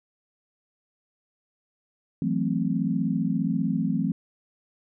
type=chord; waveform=sine; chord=F# half-diminished seventh; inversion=third; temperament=equal; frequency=164.81 / 185 / 220 / 261.6 Hz; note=E3 / F#3 / A3 / C4; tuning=0 / 0 / 0 / 0 cents; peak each=-28 dBFS; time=2.22-4.12 s; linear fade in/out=2 ms; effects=none